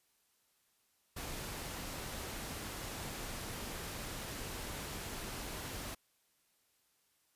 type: noise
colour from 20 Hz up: pink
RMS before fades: -43 dBFS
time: 1.16-5.95 s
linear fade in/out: 10 ms
effects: white hiss -75 dBFS RMS until 7.35 s + resampled to 32000 Hz